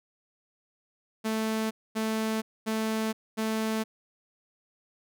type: tone bursts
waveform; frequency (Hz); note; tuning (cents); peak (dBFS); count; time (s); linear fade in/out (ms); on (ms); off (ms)
sawtooth; 220; A3; 0; -23; 4; 1.24-3.84; 20; 470; 240
effects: none